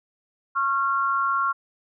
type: tone pair together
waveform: sine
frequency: 1095 / 1379.6 Hz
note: C#6 / F6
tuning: -22 / -22 cents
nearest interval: major third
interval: 400 cents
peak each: -23 dBFS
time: 0.55-1.53 s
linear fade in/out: 20 ms
effects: none